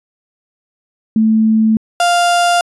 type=tone pair in turn; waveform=sine / 35% pulse; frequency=220 / 698.5 Hz; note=A3 / F5; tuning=0 / 0 cents; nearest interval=octave + minor sixth; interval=2000 cents; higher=second; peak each=-8 dBFS; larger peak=neither; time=1.16-1.77 / 2-2.61 s; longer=neither; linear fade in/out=2 ms; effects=resampled to 24000 Hz